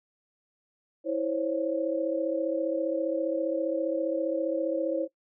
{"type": "tone cluster", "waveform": "sine", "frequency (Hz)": [326.5, 525, 560], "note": ["E4", "C5", "C#5"], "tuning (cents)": [-17, 6, 18], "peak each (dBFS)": -30, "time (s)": [1.04, 5.08], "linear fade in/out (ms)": 50, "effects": ["noise-tail reverb RT60 0.1 s tail -17 dB re dry"]}